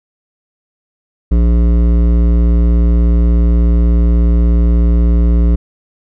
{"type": "tone with hard clipping", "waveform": "sine", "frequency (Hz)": 58.27, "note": "A#1", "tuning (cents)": 0, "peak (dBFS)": -9, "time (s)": [1.31, 5.56], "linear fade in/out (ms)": 10, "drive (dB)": 13, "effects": []}